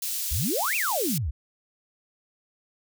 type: high-pass noise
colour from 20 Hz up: white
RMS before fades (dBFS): -30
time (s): 0.02-1.18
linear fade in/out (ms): 5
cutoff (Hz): 3900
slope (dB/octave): 12
type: exponential two-way sweep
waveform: sine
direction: up then down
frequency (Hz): 58.27 to 2766 to 58.27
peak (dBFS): -25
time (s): 0.31-1.31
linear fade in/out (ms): 10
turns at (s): 0.76
effects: none